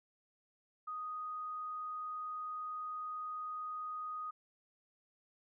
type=tone; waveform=sine; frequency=1244.5 Hz; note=D#6; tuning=in tune; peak=-39 dBFS; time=0.87-4.31 s; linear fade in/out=10 ms; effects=none